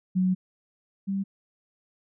sine tone pair in turn, 185 / 195.51 Hz, F#3 / G3, 0 / -4 cents, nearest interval minor second, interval 96 cents, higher second, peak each -20 / -25 dBFS, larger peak first, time 0.15-0.35 / 1.07-1.24 s, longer first, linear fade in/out 20 ms, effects none

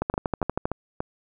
two click trains, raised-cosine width 1 ms, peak -13 / -10 dBFS, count 4 / 9, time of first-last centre 0.14-1.005 / 0.02-0.655 s, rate 3.47 / 12.6 Hz, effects none

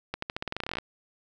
accelerating click train, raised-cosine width 0.3 ms, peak -15 dBFS, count 17, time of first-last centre 0.14-0.785 s, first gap 84 ms, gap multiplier 0.89, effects none

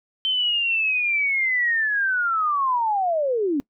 sine linear sweep, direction down, 3100 to 266.2 Hz, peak -19 dBFS, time 0.25-3.6 s, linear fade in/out 0 ms, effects noise-tail reverb RT60 0.1 s tail -22 dB re dry

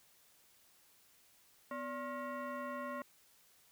sine tone with frequency modulation, 250 Hz, B3, 21 cents sharp, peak -39 dBFS, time 1.71-3.02 s, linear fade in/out 2 ms, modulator 828 Hz, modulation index 1.6, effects white hiss -67 dBFS RMS until 3.71 s

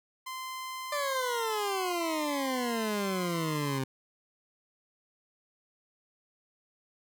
sawtooth tone, 1037 Hz, C6, 16 cents flat, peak -33 dBFS, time 0.26-3.79 s, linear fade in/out 10 ms
20% pulse exponential sweep, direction down, 594 to 130.81 Hz, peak -25 dBFS, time 0.92-3.84 s, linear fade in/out 5 ms
effects none

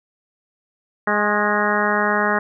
harmonic tone with a mistuned harmonic, 207.7 Hz, G#3, in tune, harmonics 1 / 2 / 3 / 4 / 5 / 6 / 7 / 8 / 9, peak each -25 / -25 / -25 / -25 / -25 / -25 / -25 / -25 / -25 dBFS, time 1.07-2.39 s, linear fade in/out 5 ms, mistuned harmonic 5, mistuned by +35 cents, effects none

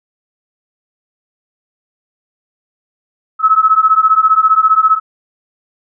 sine beating tone pair, 1286 / 1301 Hz, E6 / E6, -43 / -23 cents, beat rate 15 Hz, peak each -10 dBFS, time 3.39-5 s, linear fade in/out 50 ms, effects none

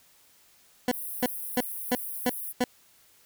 20% pulse tone bursts, 248 Hz, B3, 7 cents sharp, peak -17 dBFS, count 6, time 0.88-2.64 s, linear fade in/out 2 ms, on 35 ms, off 310 ms
white high-pass noise, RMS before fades -36 dBFS, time 0.92-2.53 s, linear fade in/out 20 ms, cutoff 9500 Hz, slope 96 dB/octave
effects white hiss -60 dBFS RMS until 3.25 s

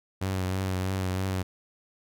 sawtooth tone with vibrato, 94 Hz, F#2, 28 cents sharp, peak -23 dBFS, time 0.21-1.43 s, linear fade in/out 10 ms, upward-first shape triangle, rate 3.1 Hz, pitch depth 38 cents each way, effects none

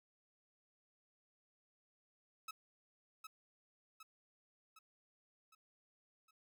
sawtooth tone with echo, 1294 Hz, E6, 32 cents flat, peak -40 dBFS, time 2.48-2.51 s, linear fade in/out 5 ms, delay 760 ms, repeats 5, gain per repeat -5 dB, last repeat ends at 6.31 s, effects none

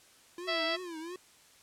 square tone with vibrato, 340 Hz, F4, 46 cents flat, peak -40 dBFS, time 0.38-1.16 s, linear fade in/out 2 ms, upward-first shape triangle, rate 2.9 Hz, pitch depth 160 cents each way
harmonic tone, 659.3 Hz, E5, in tune, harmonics 1 / 2 / 3 / 4 / 5 / 6 / 7 / 8, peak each -34 / -38 / -36 / -40 / -37 / -44 / -39 / -45 dBFS, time 0.47-0.77 s, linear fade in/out 20 ms
effects white hiss -60 dBFS RMS until 1.62 s + low-pass 10000 Hz 12 dB/octave

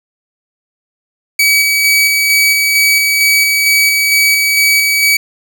sawtooth tone with tremolo, 2278 Hz, C#7, 47 cents sharp, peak -4 dBFS, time 1.39-5.17 s, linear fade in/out 5 ms, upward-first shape square, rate 2.2 Hz, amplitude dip 25%, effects none

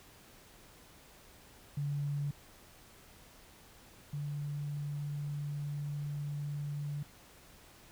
sine tone pair in turn, 143.7 / 145.37 Hz, D3 / D3, -37 / -17 cents, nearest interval unison, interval 20 cents, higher second, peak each -32 / -35 dBFS, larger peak first, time 1.77-2.31 / 4.13-7.03 s, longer second, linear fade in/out 5 ms, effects pink hiss -58 dBFS RMS until 7.91 s

